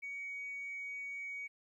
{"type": "tone", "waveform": "sine", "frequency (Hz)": 2249, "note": "C#7", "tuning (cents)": 24, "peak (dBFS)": -39, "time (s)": [0.02, 1.48], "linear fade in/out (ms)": 20, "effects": ["tanh soft clip ceiling -36 dBFS", "13-bit"]}